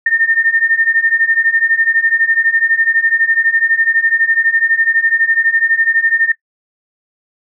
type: beating tone pair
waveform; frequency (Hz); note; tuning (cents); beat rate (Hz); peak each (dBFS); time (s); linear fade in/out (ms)
sine; 1809 / 1821; A6 / A#6; +48 / -41; 12; -15 / -12; 0.06-6.32; 5
effects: noise-tail reverb RT60 0.1 s tail -19 dB re dry